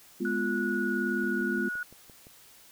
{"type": "chord", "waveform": "sine", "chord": "F diminished", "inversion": "first", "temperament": "equal", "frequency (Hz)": [207.7, 246.9, 349.2], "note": ["Ab3", "Cb4", "F4"], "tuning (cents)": [0, 0, 0], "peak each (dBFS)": -32, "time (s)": [0.2, 1.69], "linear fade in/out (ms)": 10}
{"type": "tone with pitch glide", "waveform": "sine", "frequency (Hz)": [1468, 1457.9], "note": ["F#6", "F#6"], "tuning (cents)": [-14, -26], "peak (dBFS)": -31, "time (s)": [0.25, 1.83], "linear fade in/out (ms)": 2, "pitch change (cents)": -12, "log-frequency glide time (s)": [0.36, 1.01]}
{"type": "click train", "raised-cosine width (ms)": 2, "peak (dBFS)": -38, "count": 7, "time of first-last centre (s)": [1.24, 2.269], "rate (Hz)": 5.83}
{"effects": ["white hiss -55 dBFS RMS until 2.71 s"]}